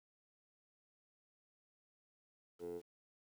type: tone with band-pass filter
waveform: 15% pulse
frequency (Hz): 86.6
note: F2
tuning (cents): -14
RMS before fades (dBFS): -45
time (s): 2.59-2.82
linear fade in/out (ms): 50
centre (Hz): 440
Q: 8
effects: 11-bit